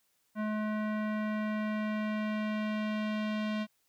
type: tone with low-pass filter sweep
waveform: square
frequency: 213.7 Hz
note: G#3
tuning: 50 cents sharp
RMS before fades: -33 dBFS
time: 0.35-3.67 s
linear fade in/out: 50 ms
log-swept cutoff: 1600 to 3300 Hz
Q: 1.5
effects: white hiss -74 dBFS RMS until 3.88 s